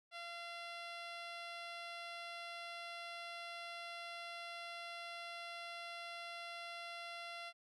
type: tone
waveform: 10% pulse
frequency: 686 Hz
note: F5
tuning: 31 cents flat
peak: -37 dBFS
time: 0.11-7.53 s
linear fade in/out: 50 ms
effects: low-pass 6000 Hz 12 dB/octave